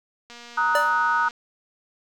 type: click train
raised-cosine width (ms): 0.2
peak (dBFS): -26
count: 241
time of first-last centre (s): 0.3-1.308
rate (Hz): 238
type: chord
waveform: sine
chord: D# minor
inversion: second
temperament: equal with one note detuned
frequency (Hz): 932.3 / 1257.5 / 1480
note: A#5 / D#6 / F#6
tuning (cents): 0 / +18 / 0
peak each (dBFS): -23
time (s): 0.57-1.29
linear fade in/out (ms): 10
type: tone with exponential decay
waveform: square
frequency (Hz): 587.3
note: D5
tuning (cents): 0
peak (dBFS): -19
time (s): 0.75-1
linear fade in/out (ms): 2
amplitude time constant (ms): 54
effects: none